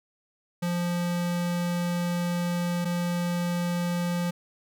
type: tone pair in turn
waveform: square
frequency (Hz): 174.61 / 174.61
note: F3 / F3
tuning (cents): 0 / 0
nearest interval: unison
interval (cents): 0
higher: neither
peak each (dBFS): -26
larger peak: neither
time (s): 0.62-2.85 / 2.85-4.31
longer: first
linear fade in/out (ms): 10
effects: none